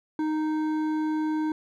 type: tone with hard clipping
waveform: sine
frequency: 310 Hz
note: D#4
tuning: 6 cents flat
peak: -26 dBFS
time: 0.19-1.52 s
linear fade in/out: 2 ms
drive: 9 dB
effects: none